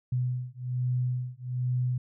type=beating tone pair; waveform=sine; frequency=124.7 / 125.9 Hz; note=B2 / B2; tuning=+17 / +34 cents; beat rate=1.2 Hz; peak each=-30 dBFS; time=0.12-1.98 s; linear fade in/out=5 ms; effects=none